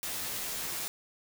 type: noise with comb filter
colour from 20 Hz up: white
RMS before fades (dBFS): -36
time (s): 0.03-0.88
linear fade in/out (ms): 0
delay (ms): 13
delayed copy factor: -0.95
effects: none